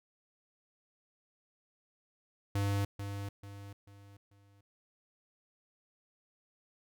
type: tone with echo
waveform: square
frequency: 100.2 Hz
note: G2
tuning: 38 cents sharp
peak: -30 dBFS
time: 2.55-2.85 s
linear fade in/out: 5 ms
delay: 440 ms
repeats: 4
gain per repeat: -8 dB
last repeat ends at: 4.61 s
effects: none